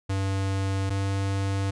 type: tone pair in turn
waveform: square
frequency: 97 / 97.9 Hz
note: G2 / G2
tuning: -18 / -2 cents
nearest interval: unison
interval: 16 cents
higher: second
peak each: -25 dBFS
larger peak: neither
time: 0.09-0.9 / 0.9-1.71 s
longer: neither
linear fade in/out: 10 ms
effects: resampled to 22050 Hz